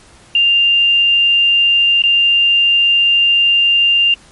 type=tone with dropouts; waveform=sine; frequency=2794 Hz; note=F7; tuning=in tune; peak=-8 dBFS; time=0.35-4.14 s; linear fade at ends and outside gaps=2 ms; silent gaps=2.021-2.037 s; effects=pink hiss -44 dBFS RMS until 4.31 s + MP3 48 kbps